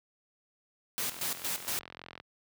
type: noise with tremolo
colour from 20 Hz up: white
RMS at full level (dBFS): -33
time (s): 0.98-1.79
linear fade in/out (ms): 0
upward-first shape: square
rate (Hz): 4.3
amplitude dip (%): 75
type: click train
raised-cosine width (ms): 0.3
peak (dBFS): -28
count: 48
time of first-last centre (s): 1.12-2.2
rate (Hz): 43.5
effects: high-pass 80 Hz 12 dB/octave